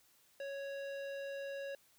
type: tone with low-pass filter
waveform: square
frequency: 554.4 Hz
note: C#5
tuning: in tune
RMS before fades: -43 dBFS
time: 0.4-1.75 s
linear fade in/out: 2 ms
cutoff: 3400 Hz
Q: 0.9
effects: white hiss -69 dBFS RMS until 1.98 s